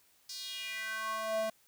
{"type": "tone with high-pass filter sweep", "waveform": "square", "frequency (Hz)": 220, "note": "A3", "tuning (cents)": 0, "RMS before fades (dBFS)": -37, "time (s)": [0.29, 1.5], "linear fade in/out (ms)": 5, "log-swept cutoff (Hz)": [5100, 510], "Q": 3.7, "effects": ["white hiss -67 dBFS RMS until 1.67 s"]}